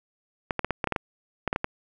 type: clicks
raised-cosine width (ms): 0.5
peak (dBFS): -10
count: 12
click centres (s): 0.508 / 0.593 / 0.646 / 0.707 / 0.842 / 0.873 / 0.923 / 0.962 / 1.477 / 1.529 / 1.561 / 1.644
effects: none